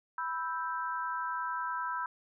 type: chord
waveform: sine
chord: E minor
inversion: second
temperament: equal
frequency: 987.8 / 1318.5 / 1568 Hz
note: B5 / E6 / G6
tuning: 0 / 0 / 0 cents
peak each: -35 / -37 / -39 dBFS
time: 0.18-2.06 s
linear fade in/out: 2 ms
effects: none